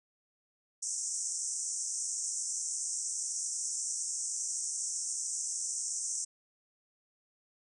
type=band-pass noise; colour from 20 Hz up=white; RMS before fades=-36 dBFS; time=0.82-6.25 s; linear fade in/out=10 ms; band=5600 to 8800 Hz; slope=96 dB/octave; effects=none